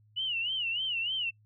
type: tone with vibrato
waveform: sine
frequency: 2900 Hz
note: F#7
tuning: 35 cents flat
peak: -29 dBFS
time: 0.16-1.31 s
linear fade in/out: 20 ms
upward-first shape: sine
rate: 3.3 Hz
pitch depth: 140 cents each way
effects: noise-tail reverb RT60 0.1 s tail -25 dB re dry + added 106 Hz sine -60 dBFS peak until 1.45 s